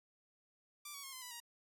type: tone with pitch steps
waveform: 5% pulse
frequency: 1175 / 1125.2 / 1077.5 / 1031.8 / 988.1 / 946.2 Hz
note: D6 / C#6 / C#6 / C6 / B5 / A#5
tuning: +1 / +26 / -49 / -24 / +1 / +26 cents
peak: -35 dBFS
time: 0.85-1.402 s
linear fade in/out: 5 ms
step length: 92 ms
effects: none